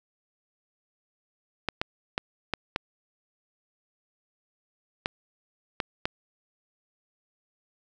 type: clicks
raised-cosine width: 0.3 ms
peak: -10 dBFS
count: 8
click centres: 1.687 / 1.815 / 2.179 / 2.537 / 2.761 / 5.059 / 5.802 / 6.055 s
effects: none